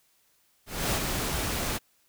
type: noise with ADSR envelope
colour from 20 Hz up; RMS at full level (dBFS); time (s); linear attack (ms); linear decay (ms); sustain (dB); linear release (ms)
pink; -26; 0.66-1.79; 260; 70; -4; 28
effects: white hiss -67 dBFS RMS until 2.08 s